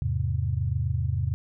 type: chord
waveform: sine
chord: E augmented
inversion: none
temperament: equal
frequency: 82.41 / 103.83 / 130.81 Hz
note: E2 / G#2 / B#2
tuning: 0 / 0 / 0 cents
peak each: -28 / -28 / -28 dBFS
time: 0.02-1.34 s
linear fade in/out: 0 ms
effects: none